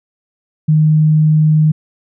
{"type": "tone", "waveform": "sine", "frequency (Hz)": 154.6, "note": "D#3", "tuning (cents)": -11, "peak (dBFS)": -7, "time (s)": [0.68, 1.72], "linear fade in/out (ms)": 10, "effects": []}